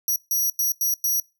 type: tone bursts at uneven times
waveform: 15% pulse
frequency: 5790 Hz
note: F#8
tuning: 38 cents flat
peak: -14 dBFS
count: 5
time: 0.08-0.16 / 0.31-0.5 / 0.59-0.72 / 0.81-0.94 / 1.04-1.2 s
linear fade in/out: 2 ms
effects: noise-tail reverb RT60 0.3 s tail -23 dB re dry